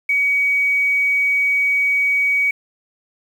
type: tone with quantisation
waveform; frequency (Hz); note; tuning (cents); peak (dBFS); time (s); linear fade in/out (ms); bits
sine; 2260; C#7; +33; -14; 0.09-2.51; 5; 7
effects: none